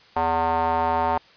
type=tone with band-pass filter; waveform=square; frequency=82.41 Hz; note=E2; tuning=in tune; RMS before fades=-22 dBFS; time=0.16-1.18 s; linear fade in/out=5 ms; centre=860 Hz; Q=4.5; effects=white hiss -52 dBFS RMS until 1.36 s + resampled to 11025 Hz